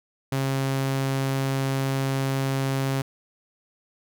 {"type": "tone", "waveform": "sawtooth", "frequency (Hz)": 135.1, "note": "C#3", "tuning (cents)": -44, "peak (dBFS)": -19, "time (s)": [0.32, 3.02], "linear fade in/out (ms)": 5, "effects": []}